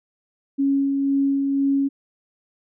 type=tone with tremolo; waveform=sine; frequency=276.3 Hz; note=C#4; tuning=6 cents flat; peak=-16 dBFS; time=0.58-1.89 s; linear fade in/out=20 ms; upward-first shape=sine; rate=2 Hz; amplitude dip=30%; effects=none